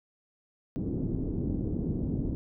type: low-pass noise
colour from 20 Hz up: white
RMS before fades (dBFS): -31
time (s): 0.76-2.35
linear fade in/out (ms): 0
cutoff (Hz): 300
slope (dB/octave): 24
effects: none